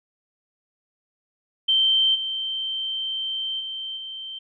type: tone with level steps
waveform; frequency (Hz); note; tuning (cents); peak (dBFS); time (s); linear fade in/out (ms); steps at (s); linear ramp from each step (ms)
sine; 3121; G7; -8; -16 / -25 / -29 / -32; 1.68-4.39; 10; 2.14 / 3.59 / 3.96; 20
effects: none